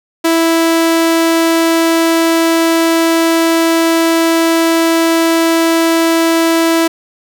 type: tone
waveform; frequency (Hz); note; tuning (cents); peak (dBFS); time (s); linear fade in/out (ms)
sawtooth; 329.6; E4; 0; -5; 0.24-6.88; 10
effects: none